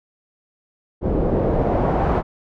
pink noise with low-pass filter sweep, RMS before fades -19 dBFS, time 1.01-2.23 s, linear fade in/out 50 ms, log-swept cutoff 440 to 930 Hz, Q 1.6, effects none

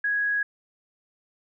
sine tone, 1661.2 Hz, G#6, in tune, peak -22 dBFS, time 0.04-0.43 s, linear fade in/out 5 ms, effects none

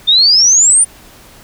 sine exponential sweep, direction up, 3563 to 9400 Hz, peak -5 dBFS, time 0.07-0.85 s, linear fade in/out 20 ms, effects pink hiss -40 dBFS RMS until 1.43 s

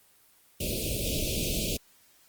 pink band-stop noise, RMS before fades -30 dBFS, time 0.6-1.77 s, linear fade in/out 5 ms, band 640 to 2400 Hz, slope 96 dB/octave, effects white hiss -61 dBFS RMS until 2.28 s + Opus 24 kbps

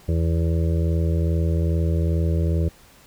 harmonic tone, 82.41 Hz, E2, in tune, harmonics 1 / 2 / 4 / 5 / 6 / 7, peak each -19 / -25 / -31 / -33 / -35 / -36 dBFS, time 0.08-2.69 s, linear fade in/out 10 ms, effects pink hiss -51 dBFS RMS until 3.06 s

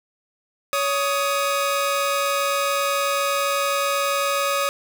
sawtooth tone pair together, 561 / 1249.6 Hz, C#5 / D#6, +21 / +7 cents, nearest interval octave + major second, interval 1386 cents, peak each -19 dBFS, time 0.73-4.69 s, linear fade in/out 0 ms, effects none

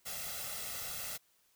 white noise with comb filter, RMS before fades -41 dBFS, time 0.05-1.18 s, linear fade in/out 20 ms, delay 1.5 ms, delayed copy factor +0.75, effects white hiss -71 dBFS RMS until 1.55 s

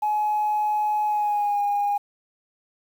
sine tone with pitch glide, 845 to 816.2 Hz, G#5 to G#5, +30 to -30 cents, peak -19 dBFS, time 0.02-1.98 s, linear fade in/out 10 ms, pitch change -60 cents, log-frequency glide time 1.06-1.6 s, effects tanh soft clip ceiling -16 dBFS + 8-bit

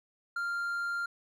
triangle tone, 1394 Hz, F6, 4 cents flat, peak -29 dBFS, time 0.36-1.06 s, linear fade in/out 5 ms, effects none

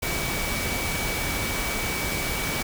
sine tone in noise, 2279 Hz, C#7, 47 cents sharp, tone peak -32 dBFS, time 0.02-2.63 s, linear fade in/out 10 ms, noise pink, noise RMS -28 dBFS, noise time 0.02-2.63 s, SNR -7 dB, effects none

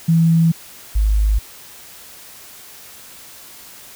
sine tone pair in turn, 164.81 / 52.21 Hz, E3 / G#1, 0 / +10 cents, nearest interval octave + minor sixth, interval 1990 cents, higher first, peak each -10 / -12 dBFS, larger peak first, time 0.08-0.52 / 0.95-1.39 s, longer neither, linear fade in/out 10 ms, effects white hiss -40 dBFS RMS until 3.95 s

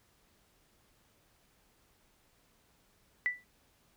sine tone with exponential decay, 1975.5 Hz, B6, in tune, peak -24 dBFS, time 3.26-3.44 s, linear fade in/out 0 ms, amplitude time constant 37 ms, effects pink hiss -69 dBFS RMS until 3.96 s

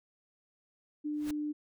sine tone, 298.6 Hz, D4, 29 cents sharp, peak -32 dBFS, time 1.04-1.53 s, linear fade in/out 20 ms
pink noise with exponential growth, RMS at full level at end -40 dBFS, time 1.13-1.31 s, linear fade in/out 5 ms, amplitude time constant 38 ms
effects none

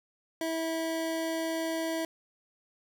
square tone pair together, 325.6 / 651.2 Hz, E4 / E5, -21 / -21 cents, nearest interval octave, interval 1200 cents, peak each -33 / -34 dBFS, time 0.41-2.05 s, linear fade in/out 2 ms, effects none

